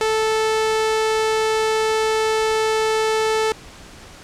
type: tone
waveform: sawtooth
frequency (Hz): 438.6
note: A4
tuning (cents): -6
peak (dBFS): -13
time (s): 0.01-3.52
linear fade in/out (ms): 0
effects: pink hiss -41 dBFS RMS until 4.23 s + low-pass 8000 Hz 12 dB/octave